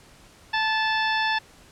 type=harmonic tone with a mistuned harmonic; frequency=880 Hz; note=A5; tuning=in tune; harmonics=1 / 2 / 3 / 4 / 5 / 6; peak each=-25 / -25 / -31 / -31 / -37 / -36 dBFS; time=0.53-1.39 s; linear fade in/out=10 ms; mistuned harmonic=2; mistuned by=-20 cents; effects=pink hiss -52 dBFS RMS until 1.71 s + low-pass 10000 Hz 12 dB/octave